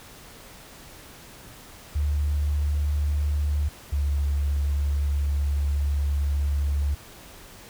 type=tone pair in turn; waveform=sine; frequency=73.42 / 71.49 Hz; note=D2 / D2; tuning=0 / -46 cents; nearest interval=unison; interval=46 cents; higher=first; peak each=-21 dBFS; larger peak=neither; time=1.95-3.69 / 3.92-6.95 s; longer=second; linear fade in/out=10 ms; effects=pink hiss -46 dBFS RMS until 7.69 s